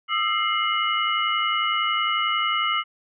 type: tone cluster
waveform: sine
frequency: 1221 / 1332 / 2112 / 2937 Hz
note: D#6 / E6 / C7 / F#7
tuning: -33 / +18 / +16 / -13 cents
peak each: -26 dBFS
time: 0.08-2.84 s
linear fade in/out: 50 ms
effects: none